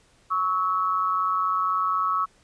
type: tone pair together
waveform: sine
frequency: 1115 / 1299 Hz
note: C#6 / E6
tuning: +10 / -26 cents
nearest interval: minor third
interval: 264 cents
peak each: -24 dBFS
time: 0.3-2.26 s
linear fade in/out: 20 ms
effects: pink hiss -60 dBFS RMS until 2.43 s + resampled to 22050 Hz